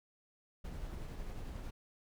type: noise with tremolo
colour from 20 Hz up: brown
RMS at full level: -42 dBFS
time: 0.64-1.71 s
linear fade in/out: 10 ms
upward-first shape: triangle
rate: 11 Hz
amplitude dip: 30%
effects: none